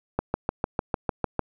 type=click train; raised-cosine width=1 ms; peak=-9 dBFS; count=9; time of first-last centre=0.19-1.393 s; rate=6.65 Hz; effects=none